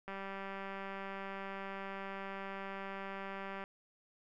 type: click train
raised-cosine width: 0.5 ms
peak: -29 dBFS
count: 695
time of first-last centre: 0.08-3.639 s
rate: 195 Hz
effects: none